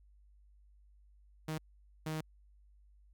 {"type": "tone bursts at uneven times", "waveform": "sawtooth", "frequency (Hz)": 156.6, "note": "D#3", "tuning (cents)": 11, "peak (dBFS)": -32, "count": 2, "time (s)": [[1.48, 1.58], [2.06, 2.21]], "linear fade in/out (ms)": 5, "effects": ["added 50 Hz sine -60 dBFS peak until 3.13 s"]}